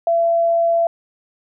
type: tone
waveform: sine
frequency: 674 Hz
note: E5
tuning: 38 cents sharp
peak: -13 dBFS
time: 0.07-0.87 s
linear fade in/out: 2 ms
effects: none